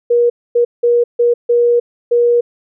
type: tone bursts at uneven times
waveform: sine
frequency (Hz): 477.5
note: A#4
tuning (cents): +42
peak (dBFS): -8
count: 6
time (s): 0.1-0.3 / 0.55-0.65 / 0.83-1.04 / 1.19-1.34 / 1.49-1.8 / 2.11-2.41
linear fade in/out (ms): 10
effects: none